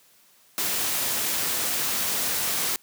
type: noise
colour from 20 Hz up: white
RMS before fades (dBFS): -26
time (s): 0.58-2.76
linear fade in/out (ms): 0
effects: white hiss -58 dBFS RMS until 2.82 s + high-pass 100 Hz 12 dB/octave